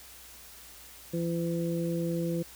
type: harmonic tone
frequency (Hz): 168.8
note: E3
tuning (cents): +41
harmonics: 1 / 2 / 3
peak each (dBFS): -30 / -33 / -35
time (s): 1.13-2.43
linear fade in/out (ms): 10
effects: added 60 Hz sine -59 dBFS peak until 2.55 s + white hiss -50 dBFS RMS until 2.55 s